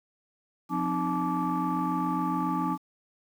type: tone cluster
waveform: sine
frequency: 176.7 / 260.6 / 307.8 / 862 / 1165 Hz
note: F3 / C4 / D#4 / A5 / D6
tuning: +21 / -7 / -19 / -36 / -14 cents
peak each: -31 dBFS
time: 0.69-2.78 s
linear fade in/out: 50 ms
effects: tanh soft clip ceiling -19 dBFS + 9-bit